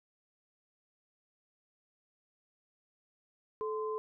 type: tone pair together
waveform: sine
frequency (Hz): 433.4 / 1035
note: A4 / C6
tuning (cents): -26 / -19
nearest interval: octave + minor third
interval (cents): 1507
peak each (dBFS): -34 / -39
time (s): 3.61-3.98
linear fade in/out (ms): 0
effects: none